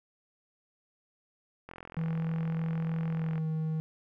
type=click train; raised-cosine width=0.5 ms; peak=-29 dBFS; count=74; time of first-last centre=1.69-3.38 s; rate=43.2 Hz
type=tone with pitch glide; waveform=triangle; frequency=162.7 to 158.16 Hz; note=E3 to D#3; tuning=-22 to +29 cents; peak=-27 dBFS; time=1.97-3.8 s; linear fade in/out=0 ms; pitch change=-49 cents; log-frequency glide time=3.08-3.47 s
effects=none